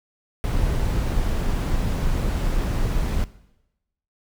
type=noise; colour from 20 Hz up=brown; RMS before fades=-22 dBFS; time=0.44-3.24 s; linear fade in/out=0 ms; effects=noise-tail reverb RT60 0.9 s tail -18 dB re dry